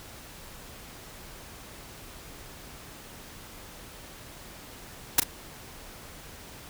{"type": "noise with echo", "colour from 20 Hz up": "white", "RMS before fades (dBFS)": -18, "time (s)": [5.18, 5.2], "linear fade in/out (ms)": 5, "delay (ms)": 36, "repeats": 1, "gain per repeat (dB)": -10, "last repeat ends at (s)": 5.236, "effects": ["pink hiss -46 dBFS RMS until 6.69 s"]}